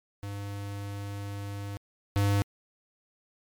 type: tone pair in turn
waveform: square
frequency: 100.7 / 100.7 Hz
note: G2 / G2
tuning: +47 / +47 cents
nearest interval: unison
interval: 0 cents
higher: neither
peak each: -35 / -23 dBFS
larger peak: second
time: 0.23-1.77 / 2.16-2.42 s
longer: first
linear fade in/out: 0 ms
effects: MP3 96 kbps